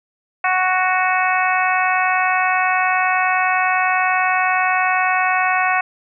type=harmonic tone; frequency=370.1 Hz; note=F#4; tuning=in tune; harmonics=2 / 3 / 4 / 5 / 6 / 7; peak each=-19 / -21 / -22 / -23 / -24 / -24 dBFS; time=0.44-5.81 s; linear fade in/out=5 ms; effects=none